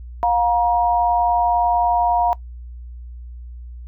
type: tone pair together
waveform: sine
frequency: 709.3 / 949 Hz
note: F5 / A#5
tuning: +27 / +31 cents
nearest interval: perfect fourth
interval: 504 cents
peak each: -17 dBFS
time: 0.23-2.33 s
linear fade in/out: 0 ms
effects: noise-tail reverb RT60 0.1 s tail -20 dB re dry + added 60 Hz sine -32 dBFS peak until 3.87 s

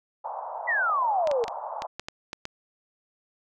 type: band-pass noise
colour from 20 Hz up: white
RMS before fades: -35 dBFS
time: 0.24-1.87 s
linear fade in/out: 10 ms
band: 610 to 1000 Hz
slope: 48 dB/octave
type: exponential sweep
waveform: sine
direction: down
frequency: 2009 to 440 Hz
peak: -22 dBFS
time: 0.67-1.45 s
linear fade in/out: 20 ms
type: clicks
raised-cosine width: 0.2 ms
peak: -16 dBFS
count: 9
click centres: 1.273 / 1.314 / 1.44 / 1.481 / 1.821 / 1.996 / 2.085 / 2.331 / 2.454 s
effects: none

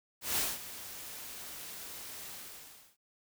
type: noise with ADSR envelope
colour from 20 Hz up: white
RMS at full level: -30 dBFS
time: 0.21-2.97 s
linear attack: 160 ms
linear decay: 210 ms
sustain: -15 dB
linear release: 670 ms
effects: none

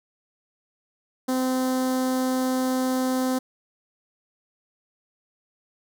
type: tone with notch filter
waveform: sawtooth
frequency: 257.7 Hz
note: C4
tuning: 26 cents flat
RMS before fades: -24 dBFS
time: 1.28-3.39 s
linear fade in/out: 10 ms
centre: 2500 Hz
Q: 0.79
effects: none

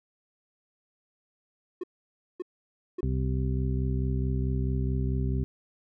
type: tone bursts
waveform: triangle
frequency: 360.7 Hz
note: F#4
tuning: 44 cents flat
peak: -28 dBFS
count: 3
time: 1.81-3.008 s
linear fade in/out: 5 ms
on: 26 ms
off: 560 ms
type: harmonic tone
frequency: 64.6 Hz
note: C2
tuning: 21 cents flat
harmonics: 1 / 2 / 3 / 4 / 6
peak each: -28 / -29 / -36 / -36 / -39 dBFS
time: 3.03-5.44 s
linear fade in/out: 0 ms
effects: none

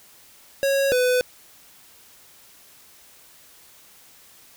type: tone pair in turn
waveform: square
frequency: 550 / 500.2 Hz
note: C#5 / B4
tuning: -14 / +22 cents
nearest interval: major second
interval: 164 cents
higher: first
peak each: -19 / -18 dBFS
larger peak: second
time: 0.63-0.92 / 0.92-1.21 s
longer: neither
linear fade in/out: 0 ms
effects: white hiss -51 dBFS RMS until 4.56 s

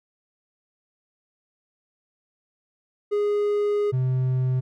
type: tone pair in turn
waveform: triangle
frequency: 413.3 / 128.65 Hz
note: G#4 / C3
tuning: -8 / -29 cents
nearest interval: octave + minor sixth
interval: 2021 cents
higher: first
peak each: -18 dBFS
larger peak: neither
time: 3.11-3.92 / 3.92-4.61 s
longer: first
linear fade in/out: 20 ms
effects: none

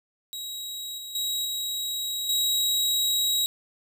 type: tone with level steps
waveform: sawtooth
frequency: 3834 Hz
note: A#7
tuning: 48 cents sharp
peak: -30 / -33 / -23 / -25 / -19 dBFS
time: 0.33-3.46 s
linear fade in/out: 0 ms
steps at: 0.98 / 1.15 / 1.45 / 2.29 s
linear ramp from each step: 2 ms
effects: none

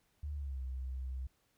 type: tone with pitch glide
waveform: sine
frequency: 73.42 to 64.66 Hz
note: D2 to C2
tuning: 0 to -20 cents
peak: -37 dBFS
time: 0.23-1.27 s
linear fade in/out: 5 ms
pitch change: -220 cents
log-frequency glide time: 0.34-0.61 s
effects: pink hiss -75 dBFS RMS until 1.57 s

